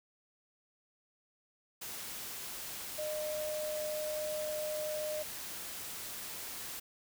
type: tone in noise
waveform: sine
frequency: 611 Hz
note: D#5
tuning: 32 cents flat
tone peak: -35 dBFS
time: 2.98-5.23 s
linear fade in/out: 10 ms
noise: white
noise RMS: -43 dBFS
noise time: 1.81-6.8 s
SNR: +5 dB
effects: none